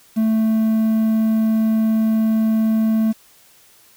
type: tone with quantisation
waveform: triangle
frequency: 220.7 Hz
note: A3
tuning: 5 cents sharp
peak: -12 dBFS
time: 0.16-3.13 s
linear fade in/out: 20 ms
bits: 7
effects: white hiss -51 dBFS RMS until 3.96 s